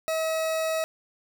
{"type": "tone", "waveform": "40% pulse", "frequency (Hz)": 641, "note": "E5", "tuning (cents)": -49, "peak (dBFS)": -24, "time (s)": [0.08, 0.84], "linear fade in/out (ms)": 0, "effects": []}